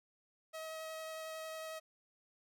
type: tone with vibrato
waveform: sawtooth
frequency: 637 Hz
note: D#5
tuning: 41 cents sharp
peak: -39 dBFS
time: 0.53-1.8 s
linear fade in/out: 20 ms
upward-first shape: sine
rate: 11 Hz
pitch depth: 8 cents each way
effects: none